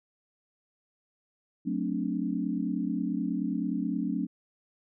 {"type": "chord", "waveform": "sine", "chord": "D dominant seventh", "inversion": "first", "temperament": "just", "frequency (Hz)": [183.54, 220.2, 264.3, 293.7], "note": ["F#3", "A3", "C4", "D4"], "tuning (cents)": [-14, 2, 18, 0], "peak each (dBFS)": -33, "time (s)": [1.65, 4.27], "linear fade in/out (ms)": 20, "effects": []}